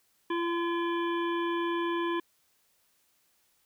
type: harmonic tone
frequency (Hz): 341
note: F4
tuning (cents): -41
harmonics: 1 / 3 / 5 / 7 / 9 / 10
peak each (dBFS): -29 / -33 / -39 / -45 / -46 / -47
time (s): 0.3-2.2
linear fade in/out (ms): 5
effects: white hiss -70 dBFS RMS until 3.65 s